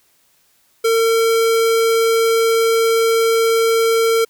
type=tone; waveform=square; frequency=454.2 Hz; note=A#4; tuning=45 cents flat; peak=-13 dBFS; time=0.84-4.25 s; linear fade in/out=10 ms; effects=white hiss -58 dBFS RMS until 4.29 s